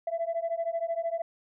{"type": "beating tone pair", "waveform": "sine", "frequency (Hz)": [662, 675], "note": ["E5", "E5"], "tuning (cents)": [7, 41], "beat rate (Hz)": 13, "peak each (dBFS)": -30, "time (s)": [0.07, 1.22], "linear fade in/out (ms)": 5, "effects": ["tanh soft clip ceiling -23 dBFS"]}